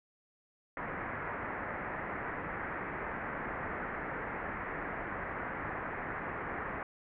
white low-pass noise, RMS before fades -39 dBFS, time 0.77-6.83 s, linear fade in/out 2 ms, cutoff 2000 Hz, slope 48 dB/octave, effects none

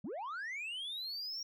sine linear sweep, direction up, 158.2 to 5640 Hz, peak -36 dBFS, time 0.04-1.43 s, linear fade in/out 5 ms, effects tanh soft clip ceiling -38 dBFS

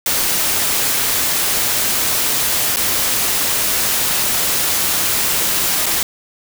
white noise with dropouts, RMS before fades -17 dBFS, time 0.06-6.03 s, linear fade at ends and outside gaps 1 ms, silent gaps 2.761-2.769 / 5.859-5.864 s, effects none

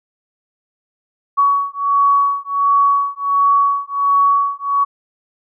sine beating tone pair, 1124 / 1125.4 Hz, C#6 / C#6, +24 / +26 cents, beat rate 1.4 Hz, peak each -15 dBFS, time 1.37-4.85 s, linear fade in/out 20 ms, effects none

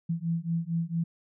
sine beating tone pair, 164.81 / 169.21 Hz, E3 / E3, 0 / +46 cents, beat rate 4.4 Hz, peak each -30 dBFS, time 0.09-1.04 s, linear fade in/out 10 ms, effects none

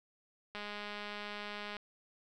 click train, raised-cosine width 0.3 ms, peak -27 dBFS, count 253, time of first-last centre 0.55-1.767 s, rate 207 Hz, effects none

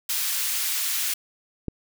white high-pass noise, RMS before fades -26 dBFS, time 0.09-1.14 s, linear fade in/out 5 ms, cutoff 1700 Hz, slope 12 dB/octave
click, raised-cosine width 3 ms, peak -15 dBFS, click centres 1.683 s
effects none

